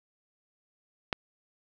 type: click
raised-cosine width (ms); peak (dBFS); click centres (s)
0.3; -11; 1.128
effects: none